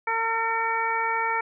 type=harmonic tone; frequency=453.8 Hz; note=A#4; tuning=47 cents flat; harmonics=1 / 2 / 3 / 4 / 5; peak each=-34 / -26 / -29 / -31 / -30 dBFS; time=0.07-1.41 s; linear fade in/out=5 ms; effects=none